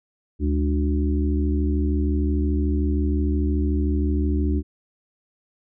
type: harmonic tone with a mistuned harmonic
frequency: 73.3 Hz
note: D2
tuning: 3 cents flat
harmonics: 1 / 3 / 4 / 5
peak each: -20 / -28 / -26 / -31 dBFS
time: 0.39-4.63 s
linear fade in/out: 50 ms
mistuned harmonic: 3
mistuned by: -100 cents
effects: none